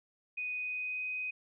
sine tone with pitch glide, 2489 to 2506 Hz, D#7 to D#7, 0 to +12 cents, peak -34 dBFS, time 0.37-1.31 s, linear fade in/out 10 ms, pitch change +12 cents, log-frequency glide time 0.52-1.04 s, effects none

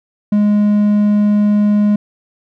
triangle tone, 207.7 Hz, G#3, in tune, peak -7 dBFS, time 0.32-1.96 s, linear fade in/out 5 ms, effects none

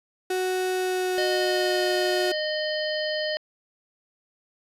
35% pulse tone with pitch glide, 370.3 to 363.1 Hz, F#4 to F#4, +1 to -33 cents, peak -22 dBFS, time 0.3-2.32 s, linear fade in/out 5 ms, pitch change -34 cents, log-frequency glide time 0.76-1.83 s
harmonic tone, 614 Hz, D#5, 23 cents flat, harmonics 1 / 3 / 5 / 7 / 8, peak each -27 / -32 / -34 / -35 / -36 dBFS, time 1.18-3.37 s, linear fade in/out 0 ms
effects resampled to 32000 Hz

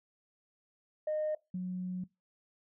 sine tone pair in turn, 614 / 182.54 Hz, D#5 / F#3, -23 / -23 cents, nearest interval octave + major sixth, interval 2100 cents, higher first, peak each -29 / -33 dBFS, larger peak first, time 1.07-1.35 / 1.54-2.04 s, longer second, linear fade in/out 5 ms, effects noise-tail reverb RT60 0.2 s tail -21 dB re dry + tanh soft clip ceiling -27 dBFS

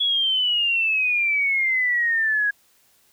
sine exponential sweep, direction down, 3385 to 1648 Hz, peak -18 dBFS, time 0-2.51 s, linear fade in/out 10 ms, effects white hiss -60 dBFS RMS until 3.12 s

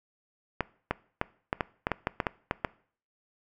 clicks, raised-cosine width 0.5 ms, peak -11 dBFS, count 12, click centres 0.607 / 0.91 / 1.214 / 1.529 / 1.608 / 1.869 / 1.917 / 2.071 / 2.202 / 2.268 / 2.511 / 2.648 s, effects noise-tail reverb RT60 0.5 s tail -21 dB re dry

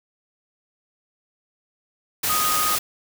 sine tone in noise, 1244.5 Hz, D#6, in tune, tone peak -22 dBFS, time 2.29-2.76 s, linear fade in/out 10 ms, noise white, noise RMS -23 dBFS, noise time 2.23-2.79 s, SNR -2 dB, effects none

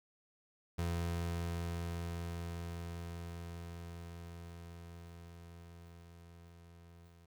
30% pulse tone with level ramp, 85.1 Hz, F2, 44 cents flat, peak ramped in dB -31 to -55 dBFS, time 0.78-7.26 s, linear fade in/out 10 ms, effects 12-bit

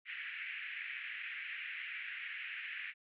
pink band-pass noise, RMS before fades -44 dBFS, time 0.05-2.94 s, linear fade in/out 50 ms, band 1700 to 2700 Hz, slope 48 dB/octave, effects none

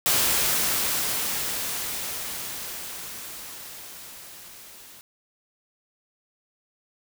white noise with level ramp, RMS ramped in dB -21 to -47 dBFS, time 0.06-5.01 s, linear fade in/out 0 ms, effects none

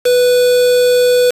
triangle tone with quantisation, 493.9 Hz, B4, in tune, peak -6 dBFS, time 0.05-1.31 s, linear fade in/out 10 ms, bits 3, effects resampled to 32000 Hz

